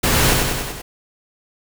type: noise with echo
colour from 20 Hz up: pink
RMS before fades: -17 dBFS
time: 0.03-0.34 s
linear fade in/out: 10 ms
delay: 96 ms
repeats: 5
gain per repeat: -3 dB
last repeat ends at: 0.82 s
effects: none